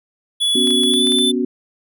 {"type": "tone with pitch glide", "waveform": "square", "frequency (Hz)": [3410, 3522], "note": ["G#7", "A7"], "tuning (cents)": [45, 1], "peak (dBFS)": -15, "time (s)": [0.4, 1.32], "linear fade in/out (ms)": 20, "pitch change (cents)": 56, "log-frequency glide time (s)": [0.87, 1.1]}
{"type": "chord", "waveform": "sine", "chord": "B suspended second", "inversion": "none", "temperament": "equal", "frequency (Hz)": [246.9, 277.2, 370], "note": ["B3", "C#4", "F#4"], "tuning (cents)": [0, 0, 0], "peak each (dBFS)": [-19, -22, -21], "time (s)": [0.55, 1.45], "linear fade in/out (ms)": 5}
{"type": "clicks", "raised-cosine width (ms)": 0.2, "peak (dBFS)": -15, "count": 7, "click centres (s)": [0.673, 0.706, 0.835, 0.938, 1.071, 1.121, 1.187]}
{"effects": []}